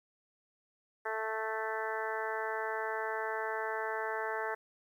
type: harmonic tone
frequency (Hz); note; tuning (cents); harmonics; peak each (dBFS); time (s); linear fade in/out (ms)
220; A3; 0; 2 / 3 / 4 / 5 / 6 / 7 / 8 / 9; -39 / -42 / -39 / -44 / -44 / -42 / -41 / -47; 1.05-4.55; 10
effects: 11-bit